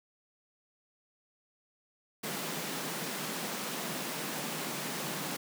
pink high-pass noise, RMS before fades -37 dBFS, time 2.23-5.37 s, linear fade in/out 10 ms, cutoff 140 Hz, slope 96 dB/octave, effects none

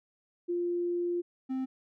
sine / triangle tone pair in turn, 349.2 / 261.6 Hz, F4 / C4, 0 / 0 cents, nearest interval perfect fourth, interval 500 cents, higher first, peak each -28 dBFS, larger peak neither, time 0.48-1.22 / 1.49-1.66 s, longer first, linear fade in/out 20 ms, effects none

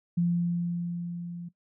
sine tone with level ramp, 172.9 Hz, F3, 17 cents flat, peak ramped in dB -21 to -36 dBFS, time 0.17-1.49 s, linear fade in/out 10 ms, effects noise-tail reverb RT60 0.1 s tail -17 dB re dry

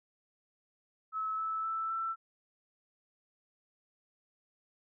sine tone with pitch steps, 1296 / 1308.8 / 1321.7 / 1334.7 Hz, E6 / E6 / E6 / E6, -30 / -13 / +4 / +21 cents, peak -32 dBFS, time 1.12-2.16 s, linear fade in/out 50 ms, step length 260 ms, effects none

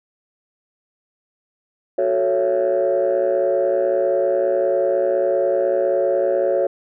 sine chord, F# minor seventh, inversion none, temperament equal with one note detuned, 370 / 440 / 554.4 / 670.4 Hz, F#4 / A4 / C#5 / E5, 0 / 0 / 0 / +29 cents, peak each -21 / -23 / -17 / -23 dBFS, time 1.98-6.67 s, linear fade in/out 5 ms, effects tanh soft clip ceiling -10 dBFS

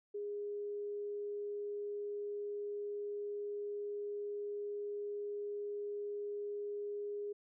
sine tone, 411.1 Hz, G#4, 18 cents flat, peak -38 dBFS, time 0.14-7.33 s, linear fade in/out 10 ms, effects none

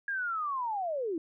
sine linear sweep, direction down, 1649 to 305 Hz, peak -30 dBFS, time 0.08-1.18 s, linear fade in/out 2 ms, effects none

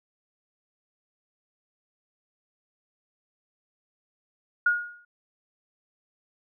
sine tone with exponential decay, 1436 Hz, F6, 48 cents sharp, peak -16 dBFS, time 4.66-5.05 s, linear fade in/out 5 ms, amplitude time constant 83 ms, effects none

